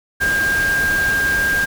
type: tone in noise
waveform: sine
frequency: 1604 Hz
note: G6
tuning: 39 cents sharp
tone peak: -15 dBFS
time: 0.2-1.66 s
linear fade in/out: 20 ms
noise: pink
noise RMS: -26 dBFS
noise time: 0.2-1.66 s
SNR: +8 dB
effects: none